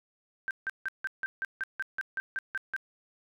sine tone bursts, 1564 Hz, G6, 4 cents flat, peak -29 dBFS, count 13, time 0.48-2.764 s, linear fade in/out 0 ms, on 28 ms, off 160 ms, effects none

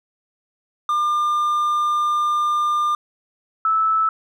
triangle / sine tone pair in turn, 1200 / 1309.8 Hz, D6 / E6, +37 / -11 cents, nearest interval major second, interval 152 cents, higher second, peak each -15 dBFS, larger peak neither, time 0.89-2.95 / 3.65-4.09 s, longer first, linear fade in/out 2 ms, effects none

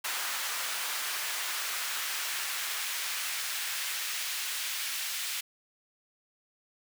pink noise with high-pass filter sweep, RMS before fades -34 dBFS, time 0.04-5.41 s, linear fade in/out 10 ms, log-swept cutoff 1200 to 2300 Hz, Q 0.9, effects none

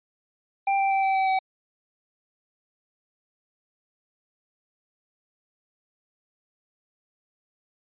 square tone with pitch steps, 788 / 782.6 / 777.2 / 771.8 / 766.5 / 761.2 Hz, G5 / G5 / G5 / G5 / G5 / F#5, +9 / -3 / -15 / -27 / -39 / +49 cents, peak -21 dBFS, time 0.67-1.39 s, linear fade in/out 5 ms, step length 120 ms, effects resampled to 8000 Hz

